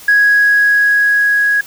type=tone with level ramp; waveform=sine; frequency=1661.2 Hz; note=G#6; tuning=in tune; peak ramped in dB=-5 to -9 dBFS; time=0.08-1.61 s; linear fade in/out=5 ms; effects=tanh soft clip ceiling -3 dBFS + white hiss -36 dBFS RMS until 1.66 s